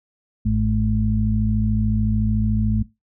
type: harmonic tone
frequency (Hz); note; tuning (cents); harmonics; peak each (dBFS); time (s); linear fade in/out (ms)
53.7; A1; -41; 1 / 2 / 4; -21 / -21 / -21; 0.45-2.83; 10
effects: noise-tail reverb RT60 0.2 s tail -18 dB re dry